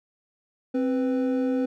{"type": "tone pair together", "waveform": "triangle", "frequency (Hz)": [262.8, 496.9], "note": ["C4", "B4"], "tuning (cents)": [8, 11], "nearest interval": "major seventh", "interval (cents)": 1103, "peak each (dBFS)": [-21, -26], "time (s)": [0.74, 1.66], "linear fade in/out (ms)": 10, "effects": []}